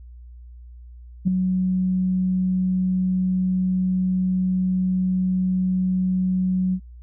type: tone with ADSR envelope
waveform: sine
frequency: 185 Hz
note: F#3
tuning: in tune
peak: -12 dBFS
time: 1.25-6.8 s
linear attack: 26 ms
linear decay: 4 ms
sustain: -6 dB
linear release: 67 ms
effects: tanh soft clip ceiling -8 dBFS + added 60 Hz sine -39 dBFS peak until 7.02 s